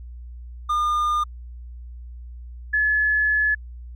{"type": "tone pair in turn", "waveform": ["triangle", "sine"], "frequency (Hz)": [1211, 1712.6], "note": ["D#6", "A6"], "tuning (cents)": [-47, -47], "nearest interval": "tritone", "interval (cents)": 600, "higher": "second", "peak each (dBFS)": -17, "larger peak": "neither", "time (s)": [[0.69, 1.24], [2.73, 3.55]], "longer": "second", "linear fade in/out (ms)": 10, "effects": ["added 60 Hz sine -35 dBFS peak until 3.95 s"]}